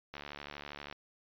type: click train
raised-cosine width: 0.3 ms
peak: -27 dBFS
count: 58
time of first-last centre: 0.14-0.926 s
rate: 72.5 Hz
effects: resampled to 11025 Hz